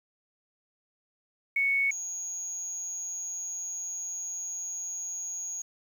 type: tone pair in turn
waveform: sine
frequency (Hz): 2217 / 6656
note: C#7 / G#8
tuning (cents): 0 / +3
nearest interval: octave + perfect fifth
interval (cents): 1903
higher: second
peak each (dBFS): -23 / -33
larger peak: first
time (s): 1.56-1.91 / 1.91-5.62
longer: second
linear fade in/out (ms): 5
effects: 9-bit